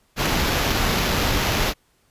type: noise with sample-and-hold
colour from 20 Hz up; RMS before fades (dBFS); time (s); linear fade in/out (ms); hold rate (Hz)
pink; -21; 0.16-1.74; 50; 8820
effects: pink hiss -63 dBFS RMS until 2.1 s + resampled to 32000 Hz